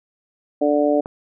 harmonic tone, 146.83 Hz, D3, in tune, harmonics 2 / 3 / 4 / 5, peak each -19 / -22 / -18 / -25 dBFS, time 0.61-1.01 s, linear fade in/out 10 ms
click, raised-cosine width 1 ms, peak -17 dBFS, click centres 1.059 s
effects none

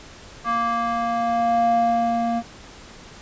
square tone with band-pass filter sweep, 233.1 Hz, A#3, in tune, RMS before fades -21 dBFS, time 0.44-2.43 s, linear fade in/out 50 ms, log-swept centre 1200 to 510 Hz, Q 3.7, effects pink hiss -43 dBFS RMS until 3.21 s + resampled to 16000 Hz

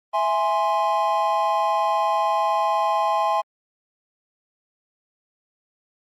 triangle chord, E augmented, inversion none, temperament equal, 659.3 / 830.6 / 1046.5 Hz, E5 / G#5 / B#5, 0 / 0 / 0 cents, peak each -23 / -20 / -21 dBFS, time 0.13-3.42 s, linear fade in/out 20 ms, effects Opus 32 kbps

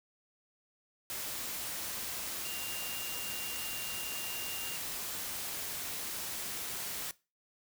sine tone in noise, 2794 Hz, F7, in tune, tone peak -43 dBFS, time 2.45-4.76 s, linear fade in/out 0 ms, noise white, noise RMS -39 dBFS, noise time 1.1-7.11 s, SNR -7 dB, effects noise-tail reverb RT60 0.3 s tail -21 dB re dry

